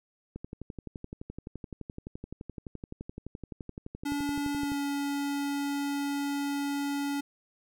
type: click train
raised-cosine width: 3 ms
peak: -26 dBFS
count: 52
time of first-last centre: 0.36-4.719 s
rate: 11.7 Hz
type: tone with pitch glide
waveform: square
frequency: 286.6 to 283.3 Hz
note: D4 to C#4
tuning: -42 to +38 cents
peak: -30 dBFS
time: 4.05-7.21 s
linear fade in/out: 10 ms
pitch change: -20 cents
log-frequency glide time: 4.58-4.75 s
effects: none